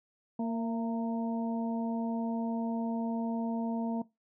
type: harmonic tone with a mistuned harmonic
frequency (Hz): 230.2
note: A#3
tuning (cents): -22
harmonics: 1 / 2 / 3 / 4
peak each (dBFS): -30 / -42 / -41 / -43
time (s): 0.39-4.02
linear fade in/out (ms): 5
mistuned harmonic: 3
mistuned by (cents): -33
effects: noise-tail reverb RT60 0.2 s tail -19 dB re dry